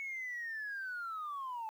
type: linear sweep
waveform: sine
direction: down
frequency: 2217 to 862 Hz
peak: -37 dBFS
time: 0-1.69 s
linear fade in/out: 0 ms
effects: tanh soft clip ceiling -34 dBFS + 11-bit